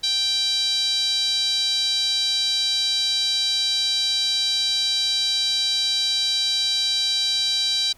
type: tone with band-pass filter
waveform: 5% pulse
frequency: 784 Hz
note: G5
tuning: in tune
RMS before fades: -22 dBFS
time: 0.03-7.93 s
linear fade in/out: 10 ms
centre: 4100 Hz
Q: 6.4
effects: pink hiss -54 dBFS RMS until 7.97 s